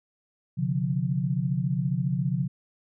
sine tone cluster, 130.3 / 145 / 177.6 Hz, C3 / D3 / F3, -7 / -22 / +29 cents, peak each -28 dBFS, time 0.57-2.48 s, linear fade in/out 20 ms, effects none

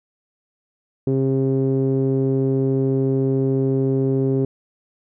sawtooth tone with low-pass filter, 133.8 Hz, C3, 39 cents sharp, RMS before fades -19 dBFS, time 1.07-4.45 s, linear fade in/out 2 ms, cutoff 370 Hz, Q 4.2, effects none

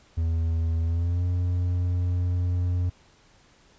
triangle tone with pitch glide, 82.1 to 89.02 Hz, E2 to F2, -6 to +34 cents, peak -20 dBFS, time 0.17-2.9 s, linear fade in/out 10 ms, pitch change +140 cents, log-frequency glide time 0.83-1.24 s, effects pink hiss -58 dBFS RMS until 3.78 s + resampled to 16000 Hz

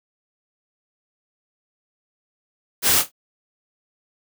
white noise with echo, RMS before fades -17 dBFS, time 2.82-3.04 s, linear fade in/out 50 ms, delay 26 ms, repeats 3, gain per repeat -11 dB, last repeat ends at 3.118 s, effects none

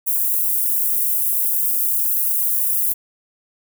white high-pass noise, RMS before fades -19 dBFS, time 0.06-2.94 s, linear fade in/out 20 ms, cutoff 11000 Hz, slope 24 dB/octave, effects none

